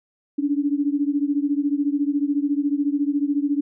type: beating tone pair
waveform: sine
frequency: 282.3 / 296.3 Hz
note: C#4 / D4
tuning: +32 / +15 cents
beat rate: 14 Hz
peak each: -21 / -23 dBFS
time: 0.38-3.61 s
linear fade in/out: 10 ms
effects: none